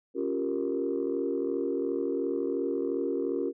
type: chord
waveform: sine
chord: G half-diminished seventh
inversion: second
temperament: equal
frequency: 277.2 / 349.2 / 392 / 466.2 Hz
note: Db4 / F4 / G4 / Bb4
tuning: 0 / 0 / 0 / 0 cents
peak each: -32 dBFS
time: 0.14-3.53 s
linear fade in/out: 50 ms
effects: tanh soft clip ceiling -19 dBFS